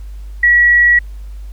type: tone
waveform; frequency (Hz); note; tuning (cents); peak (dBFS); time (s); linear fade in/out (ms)
sine; 1927; B6; -43; -6; 0.43-0.99; 5
effects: added 50 Hz sine -26 dBFS peak until 1.52 s + pink hiss -51 dBFS RMS until 1.52 s